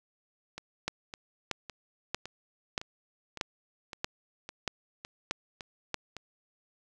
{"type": "two click trains", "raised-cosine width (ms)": 0.2, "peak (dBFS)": [-13, -23], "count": [9, 11], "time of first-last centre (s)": [[0.88, 5.943], [0.58, 6.167]], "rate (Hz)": [1.58, 1.79], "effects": []}